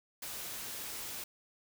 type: noise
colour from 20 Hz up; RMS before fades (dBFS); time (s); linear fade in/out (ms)
white; -42; 0.22-1.24; 5
effects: none